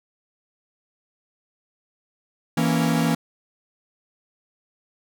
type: chord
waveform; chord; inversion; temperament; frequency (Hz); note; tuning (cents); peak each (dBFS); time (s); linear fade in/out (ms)
45% pulse; A# diminished; second; equal; 164.81 / 233.1 / 277.2; E3 / A#3 / C#4; 0 / 0 / 0; -22 / -23 / -25; 2.57-3.15; 5
effects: none